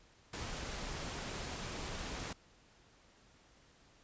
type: noise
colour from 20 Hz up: pink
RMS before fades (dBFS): -42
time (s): 0.33-2.33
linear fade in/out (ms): 5
effects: pink hiss -65 dBFS RMS until 4.03 s + resampled to 16000 Hz